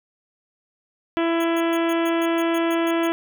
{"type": "harmonic tone", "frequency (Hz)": 333.4, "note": "E4", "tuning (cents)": 20, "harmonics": [1, 2, 3, 4, 5, 6, 7, 8, 9, 10], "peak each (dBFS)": [-20, -26, -30, -32, -34, -36, -37, -38, -39, -40], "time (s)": [1.17, 3.12], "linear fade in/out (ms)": 0}
{"type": "tone bursts", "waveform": "10% pulse", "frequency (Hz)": 3295, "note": "G#7", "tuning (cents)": -14, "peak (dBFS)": -27, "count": 11, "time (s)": [1.4, 3.073], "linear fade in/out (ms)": 5, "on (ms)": 43, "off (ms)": 120}
{"effects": []}